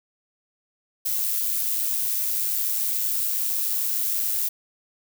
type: noise with amplitude modulation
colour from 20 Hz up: violet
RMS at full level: -23 dBFS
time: 1.05-4.49 s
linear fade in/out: 10 ms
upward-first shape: sine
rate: 107 Hz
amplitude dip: 40%
effects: none